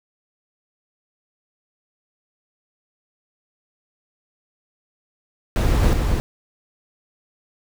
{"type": "noise with echo", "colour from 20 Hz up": "brown", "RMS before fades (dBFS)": -17, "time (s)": [5.56, 5.93], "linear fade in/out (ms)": 0, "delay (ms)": 270, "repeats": 1, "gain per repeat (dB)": -3, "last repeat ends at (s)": 6.2, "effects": []}